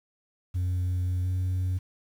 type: tone with pitch glide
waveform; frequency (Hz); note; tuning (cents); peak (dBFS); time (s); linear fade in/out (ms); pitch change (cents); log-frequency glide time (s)
sine; 90.5 to 91.98; F#2 to F#2; -38 to -10; -22; 0.54-1.79; 20; +28; 1.22-1.27
effects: tanh soft clip ceiling -24 dBFS + 9-bit